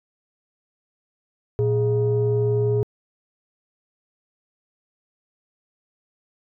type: tone pair together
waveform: sine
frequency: 116.54 / 415.3 Hz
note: A#2 / G#4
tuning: 0 / 0 cents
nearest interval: octave + minor seventh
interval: 2200 cents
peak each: -19 dBFS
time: 1.59-2.83 s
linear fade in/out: 0 ms
effects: tanh soft clip ceiling -13 dBFS